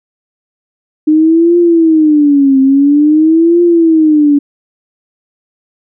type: tone with vibrato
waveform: sine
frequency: 304.3 Hz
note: D#4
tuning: 38 cents flat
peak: -4 dBFS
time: 1.07-4.39 s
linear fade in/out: 10 ms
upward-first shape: triangle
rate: 0.49 Hz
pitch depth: 240 cents each way
effects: none